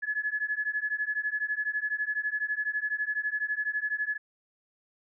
sine beating tone pair, 1700 / 1712 Hz, G#6 / A6, +40 / -48 cents, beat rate 12 Hz, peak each -31 dBFS, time 0.02-4.18 s, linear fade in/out 20 ms, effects none

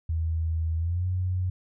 sine tone with pitch glide, 81.1 to 91.56 Hz, E2 to F#2, -28 to -18 cents, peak -24 dBFS, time 0.09-1.5 s, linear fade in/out 5 ms, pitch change +210 cents, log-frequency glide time 0.77-1.06 s, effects none

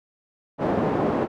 pink band-pass noise, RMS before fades -23 dBFS, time 0.58-1.28 s, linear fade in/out 50 ms, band 220 to 710 Hz, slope 12 dB/octave, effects none

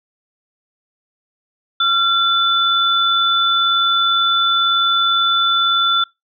sine tone pair together, 1370 / 3499 Hz, F6 / A7, -34 / -10 cents, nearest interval octave + major third, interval 1624 cents, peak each -15 dBFS, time 1.8-6.04 s, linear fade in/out 5 ms, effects noise-tail reverb RT60 0.2 s tail -24 dB re dry

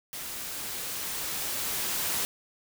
white noise with level ramp, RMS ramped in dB -38 to -29 dBFS, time 0.13-2.25 s, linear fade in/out 0 ms, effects none

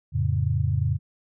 sine chord, F augmented, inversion none, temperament equal, 87.31 / 110 / 138.59 Hz, F2 / A2 / C#3, 0 / 0 / 0 cents, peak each -25 dBFS, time 0.12-0.99 s, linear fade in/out 50 ms, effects none

